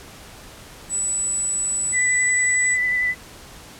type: tone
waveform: sine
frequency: 7902 Hz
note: B8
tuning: in tune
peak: -20 dBFS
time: 0.89-2.78 s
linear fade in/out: 50 ms
type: tone with vibrato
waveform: sine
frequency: 1991 Hz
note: B6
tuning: 14 cents sharp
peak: -18 dBFS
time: 1.92-3.15 s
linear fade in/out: 50 ms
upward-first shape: sine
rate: 11 Hz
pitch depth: 16 cents each way
effects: pink hiss -42 dBFS RMS until 3.79 s + low-pass 12000 Hz 12 dB/octave